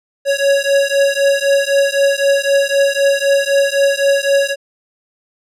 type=beating tone pair; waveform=square; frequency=554.4 / 558.3 Hz; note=C#5 / C#5; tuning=0 / +12 cents; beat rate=3.9 Hz; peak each=-15 dBFS; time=0.25-4.56 s; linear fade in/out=50 ms; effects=low-pass 10000 Hz 12 dB/octave